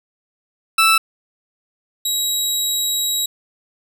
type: tone pair in turn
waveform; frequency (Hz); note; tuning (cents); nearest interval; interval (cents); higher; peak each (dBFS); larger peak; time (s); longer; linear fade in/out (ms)
20% pulse; 1319 / 3851; E6 / B7; +1 / -44; octave + perfect fifth; 1855; second; -6 / -12; first; 0.78-0.98 / 2.05-3.26; second; 5
effects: none